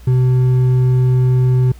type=tone with hard clipping; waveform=triangle; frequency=127 Hz; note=B2; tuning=49 cents sharp; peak=-11 dBFS; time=0.07-1.72 s; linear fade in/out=5 ms; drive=8 dB; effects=added 60 Hz sine -35 dBFS peak until 1.79 s + pink hiss -48 dBFS RMS until 1.79 s